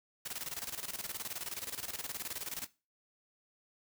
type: noise with tremolo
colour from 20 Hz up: white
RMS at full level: -39 dBFS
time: 0.25-2.67 s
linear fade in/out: 10 ms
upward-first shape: square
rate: 19 Hz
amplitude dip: 75%
effects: noise-tail reverb RT60 0.3 s tail -19 dB re dry